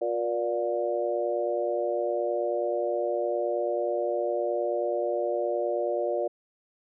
harmonic tone with a mistuned harmonic, 119.1 Hz, A#2, 38 cents sharp, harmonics 3 / 4 / 5 / 6, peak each -31 / -31 / -28 / -35 dBFS, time 0.01-6.28 s, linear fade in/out 10 ms, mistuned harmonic 5, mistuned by -28 cents, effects none

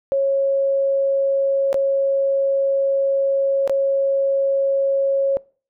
sine tone with dropouts, 548 Hz, C#5, 20 cents flat, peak -15 dBFS, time 0.12-5.37 s, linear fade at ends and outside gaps 0 ms, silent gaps 1.729-1.743 / 3.676-3.696 s, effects noise-tail reverb RT60 0.4 s tail -23 dB re dry

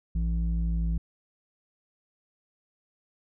square tone with low-pass filter, 56.2 Hz, A1, 37 cents sharp, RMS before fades -27 dBFS, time 0.15-0.98 s, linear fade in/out 5 ms, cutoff 140 Hz, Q 2.8, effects none

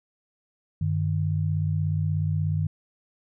sine tone pair together, 96.45 / 153.1 Hz, G2 / D#3, -28 / -28 cents, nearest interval minor sixth, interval 800 cents, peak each -25 dBFS, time 0.81-2.67 s, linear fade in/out 5 ms, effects none

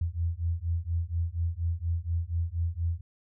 sine beating tone pair, 82.41 / 86.61 Hz, E2 / F2, 0 / -14 cents, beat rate 4.2 Hz, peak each -30 / -30 dBFS, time 0.01-3.01 s, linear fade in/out 5 ms, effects none

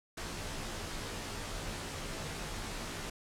pink noise with comb filter, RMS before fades -40 dBFS, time 0.17-3.1 s, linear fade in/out 5 ms, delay 16 ms, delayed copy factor -0.85, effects low-pass 9000 Hz 12 dB/octave

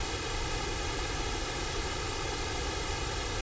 pink noise with comb filter, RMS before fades -33 dBFS, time 0-3.41 s, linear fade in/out 5 ms, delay 2.4 ms, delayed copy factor +0.75, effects resampled to 16000 Hz

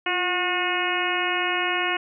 harmonic tone with a mistuned harmonic, 361.5 Hz, F#4, 40 cents flat, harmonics 1 / 2 / 3 / 4 / 5 / 6 / 7 / 8, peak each -30 / -30 / -30 / -30 / -30 / -30 / -30 / -30 dBFS, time 0.06-1.97 s, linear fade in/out 5 ms, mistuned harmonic 1, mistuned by -61 cents, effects none

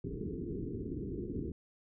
white low-pass noise, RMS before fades -39 dBFS, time 0.04-1.52 s, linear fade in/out 5 ms, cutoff 430 Hz, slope 96 dB/octave, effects none

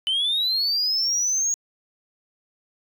sine linear sweep, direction up, 3004 to 6670 Hz, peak -18 dBFS, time 0.07-1.54 s, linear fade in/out 0 ms, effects tanh soft clip ceiling -18 dBFS

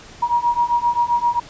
sine beating tone pair, 950 / 957.6 Hz, A#5 / A#5, +33 / +46 cents, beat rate 7.6 Hz, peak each -19 / -18 dBFS, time 0.22-1.4 s, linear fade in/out 10 ms, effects pink hiss -41 dBFS RMS until 1.49 s + resampled to 16000 Hz

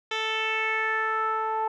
10% pulse tone with low-pass filter sweep, 440 Hz, A4, in tune, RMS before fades -27 dBFS, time 0.11-1.68 s, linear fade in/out 5 ms, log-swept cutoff 3900 to 900 Hz, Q 3.4, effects none

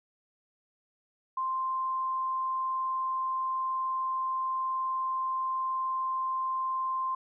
sine tone, 1046.5 Hz, C6, in tune, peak -28 dBFS, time 1.37-7.15 s, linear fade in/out 5 ms, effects none

